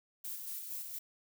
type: noise with tremolo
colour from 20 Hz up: violet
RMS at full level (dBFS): -41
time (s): 0.24-0.99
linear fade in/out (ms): 10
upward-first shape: square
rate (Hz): 4.3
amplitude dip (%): 35
effects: none